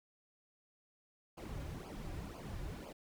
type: noise with flanger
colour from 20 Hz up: brown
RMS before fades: -45 dBFS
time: 1.37-2.93 s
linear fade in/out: 10 ms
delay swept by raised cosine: 0.52 to 4.62 ms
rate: 2 Hz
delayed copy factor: -0.95
effects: none